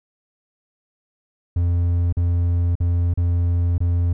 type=tone with dropouts; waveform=triangle; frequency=86.7 Hz; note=F2; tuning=12 cents flat; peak=-14 dBFS; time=1.56-4.13 s; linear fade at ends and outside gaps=5 ms; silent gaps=2.126-2.169 / 2.754-2.802 / 3.139-3.174 / 3.781-3.804 s; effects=none